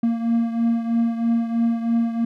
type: beating tone pair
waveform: triangle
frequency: 230.9 / 234 Hz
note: A#3 / A#3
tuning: -16 / +7 cents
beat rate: 3.1 Hz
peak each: -17 / -23 dBFS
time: 0.03-2.25 s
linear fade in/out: 5 ms
effects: none